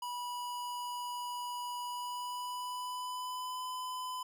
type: tone with pitch glide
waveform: square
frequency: 977 to 1009.7 Hz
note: B5 to B5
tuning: -19 to +38 cents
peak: -38 dBFS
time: 0.02-4.23 s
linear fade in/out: 5 ms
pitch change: +57 cents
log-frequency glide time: 1.85-3.65 s
effects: none